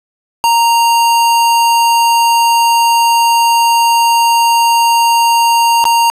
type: tone with dropouts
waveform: square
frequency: 930 Hz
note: A#5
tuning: 4 cents flat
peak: -8 dBFS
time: 0.44-6.1 s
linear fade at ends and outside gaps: 0 ms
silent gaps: 5.841-5.853 s
effects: resampled to 32000 Hz + 7-bit